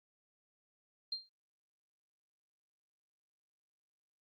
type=tone with exponential decay; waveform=sine; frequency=4186 Hz; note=C8; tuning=in tune; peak=-32 dBFS; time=1.12-1.29 s; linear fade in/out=5 ms; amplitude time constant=36 ms; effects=Opus 24 kbps